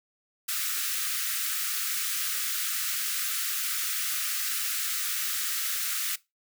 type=high-pass noise; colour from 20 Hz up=white; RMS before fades=-30 dBFS; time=0.48-6.16 s; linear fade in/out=10 ms; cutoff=1200 Hz; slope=96 dB/octave; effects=noise-tail reverb RT60 0.2 s tail -19 dB re dry